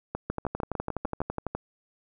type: two click trains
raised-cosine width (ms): 1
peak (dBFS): -16 / -16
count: 8 / 16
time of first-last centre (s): 0.15-1.204 / 0.3-1.55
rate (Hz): 6.64 / 12
effects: none